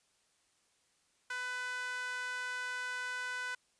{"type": "tone with high-pass filter", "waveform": "sawtooth", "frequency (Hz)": 499.6, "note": "B4", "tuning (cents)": 20, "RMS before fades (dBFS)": -39, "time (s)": [1.3, 3.55], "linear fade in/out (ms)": 5, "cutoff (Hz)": 1400, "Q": 4.1, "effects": ["white hiss -73 dBFS RMS until 3.79 s", "resampled to 22050 Hz"]}